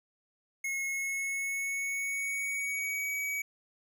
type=tone with pitch glide; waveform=square; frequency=2173 to 2269 Hz; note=C#7 to C#7; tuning=-35 to +40 cents; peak=-32 dBFS; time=0.64-3.42 s; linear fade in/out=5 ms; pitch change=+75 cents; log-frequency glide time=0.85-3.14 s; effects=none